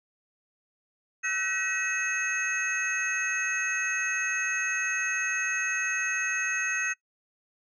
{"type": "tone cluster", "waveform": "sine", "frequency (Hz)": [1310, 1515, 1913, 2574, 6420], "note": ["E6", "F#6", "A#6", "E7", "G8"], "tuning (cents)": [-11, 40, 44, -42, 40], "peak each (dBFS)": [-40, -32, -31, -31, -34], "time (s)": [1.23, 6.94], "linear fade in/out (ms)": 20, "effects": ["noise-tail reverb RT60 0.1 s tail -22 dB re dry", "tanh soft clip ceiling -17 dBFS"]}